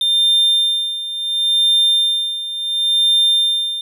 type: tone with tremolo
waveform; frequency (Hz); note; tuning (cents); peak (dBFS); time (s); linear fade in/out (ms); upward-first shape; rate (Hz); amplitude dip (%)
triangle; 3600; A7; +39; -9; 0.01-3.81; 2; sine; 0.71; 75
effects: none

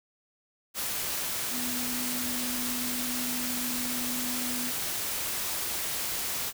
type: tone in noise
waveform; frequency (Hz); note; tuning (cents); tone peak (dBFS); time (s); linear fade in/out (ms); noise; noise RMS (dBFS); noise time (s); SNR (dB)
sine; 246.9; B3; 0; -35; 1.5-4.72; 50; white; -32; 0.74-6.53; -6
effects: none

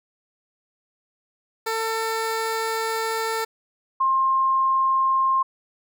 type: tone pair in turn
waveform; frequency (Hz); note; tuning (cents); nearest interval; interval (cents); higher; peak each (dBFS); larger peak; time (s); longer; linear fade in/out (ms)
15% pulse / sine; 447.7 / 1061.4; A4 / C6; +30 / +24; octave + minor third; 1494; second; -17; neither; 1.66-3.45 / 4-5.43; first; 10
effects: none

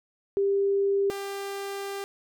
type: tone pair in turn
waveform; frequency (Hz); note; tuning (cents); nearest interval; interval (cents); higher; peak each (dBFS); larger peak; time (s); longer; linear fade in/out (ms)
sine / sawtooth; 396.7 / 396.7; G4 / G4; +21 / +21; unison; 0; neither; -21 / -28; first; 0.37-1.1 / 1.1-2.04; second; 0
effects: none

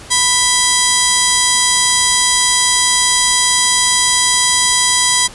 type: harmonic tone with a mistuned harmonic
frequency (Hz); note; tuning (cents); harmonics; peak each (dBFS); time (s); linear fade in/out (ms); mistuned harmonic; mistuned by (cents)
990; B5; +4; 1 / 2 / 3 / 4 / 5 / 6 / 7 / 8 / 9 / 10; -20 / -20 / -20 / -20 / -20 / -20 / -20 / -20 / -20 / -20; 0.1-5.28; 20; 3; +140
effects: pink hiss -35 dBFS RMS until 5.34 s + resampled to 24000 Hz

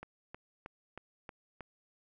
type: click train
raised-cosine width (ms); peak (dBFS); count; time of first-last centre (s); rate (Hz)
0.5; -29; 6; 0.03-1.607; 3.17
effects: none

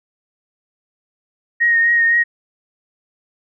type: tone with vibrato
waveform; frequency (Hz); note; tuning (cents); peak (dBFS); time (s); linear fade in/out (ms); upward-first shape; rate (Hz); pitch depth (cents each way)
sine; 1864.7; A#6; 0; -11; 1.6-2.24; 20; triangle; 3.9; 28
effects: none

